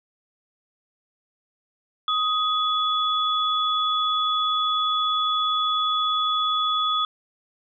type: tone pair together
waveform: sine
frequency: 1253 / 3415 Hz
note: D#6 / G#7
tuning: +12 / +48 cents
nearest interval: octave + perfect fourth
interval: 1736 cents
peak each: -22 / -24 dBFS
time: 2.08-7.05 s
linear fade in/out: 2 ms
effects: none